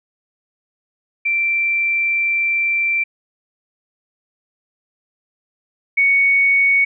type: tone pair in turn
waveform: sine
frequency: 2349 / 2227 Hz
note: D7 / C#7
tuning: 0 / +7 cents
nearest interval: minor second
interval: 93 cents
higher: first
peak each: -15 / -11 dBFS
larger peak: second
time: 1.25-3.04 / 5.97-6.85 s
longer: first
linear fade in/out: 10 ms
effects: none